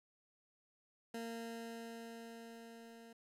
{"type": "tone with level ramp", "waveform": "20% pulse", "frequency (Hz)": 230, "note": "A#3", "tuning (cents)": -23, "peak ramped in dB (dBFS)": [-37, -50], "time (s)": [1.14, 3.13], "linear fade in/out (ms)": 5, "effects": ["resampled to 32000 Hz", "13-bit"]}